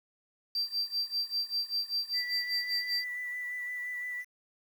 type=tone with tremolo; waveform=triangle; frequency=4699 Hz; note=D8; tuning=in tune; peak=-25 dBFS; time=0.55-3.04 s; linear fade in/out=2 ms; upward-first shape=sine; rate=5.1 Hz; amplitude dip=90%
type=tone with vibrato; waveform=sine; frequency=1975.5 Hz; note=B6; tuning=in tune; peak=-34 dBFS; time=2.13-4.25 s; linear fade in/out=50 ms; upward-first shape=sine; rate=5.8 Hz; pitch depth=14 cents each way
effects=tanh soft clip ceiling -23 dBFS + 9-bit